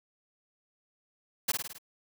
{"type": "noise with echo", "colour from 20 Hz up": "white", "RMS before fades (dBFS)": -27, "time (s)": [1.48, 1.52], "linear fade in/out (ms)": 10, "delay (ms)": 53, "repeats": 5, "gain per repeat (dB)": -4, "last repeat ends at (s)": 1.785, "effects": []}